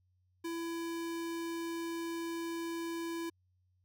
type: tone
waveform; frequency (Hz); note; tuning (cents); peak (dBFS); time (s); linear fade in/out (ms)
square; 334.2; E4; +24; -37; 0.44-3.3; 10
effects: added 91 Hz sine -70 dBFS peak until 3.84 s